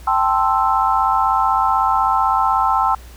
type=chord; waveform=sine; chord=A minor seventh; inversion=third; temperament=equal; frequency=784 / 880 / 1046.5 / 1318.5 Hz; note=G5 / A5 / C6 / E6; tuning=0 / 0 / 0 / 0 cents; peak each=-19 dBFS; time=0.07-2.95 s; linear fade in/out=5 ms; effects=added 60 Hz sine -36 dBFS peak until 3.16 s + pink hiss -45 dBFS RMS until 3.16 s

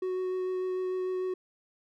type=tone with vibrato; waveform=triangle; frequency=370 Hz; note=F#4; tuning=in tune; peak=-27 dBFS; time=0.02-1.34 s; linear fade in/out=5 ms; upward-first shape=sine; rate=6.7 Hz; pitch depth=9 cents each way; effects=none

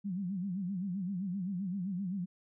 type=tone with vibrato; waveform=sine; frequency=188 Hz; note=F#3; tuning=28 cents sharp; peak=-33 dBFS; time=0.04-2.26 s; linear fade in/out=20 ms; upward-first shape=sine; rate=7.7 Hz; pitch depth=140 cents each way; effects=none

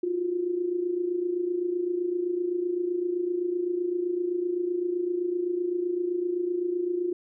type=tone with amplitude modulation; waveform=sine; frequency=353.9 Hz; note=F4; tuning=23 cents sharp; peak=-22 dBFS; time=0.03-7.13 s; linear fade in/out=5 ms; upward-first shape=sine; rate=27.8 Hz; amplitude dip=65%; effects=none

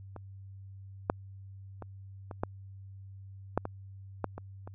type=clicks; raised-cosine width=1 ms; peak=-29 / -11 / -27 / -27 / -16 / -12 / -21 / -16 / -26 / -30 dBFS; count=10; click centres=0.163 / 1.099 / 1.823 / 2.312 / 2.435 / 3.576 / 3.654 / 4.243 / 4.38 / 4.675 s; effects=added 97 Hz sine -45 dBFS peak until 4.74 s

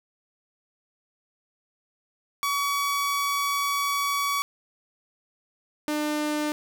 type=tone pair in turn; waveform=sawtooth; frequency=1133 / 300.1 Hz; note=C#6 / D4; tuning=+37 / +38 cents; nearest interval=octave + major seventh; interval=2299 cents; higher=first; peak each=-20 / -21 dBFS; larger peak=first; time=2.43-4.42 / 5.88-6.52 s; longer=first; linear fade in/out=0 ms; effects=none

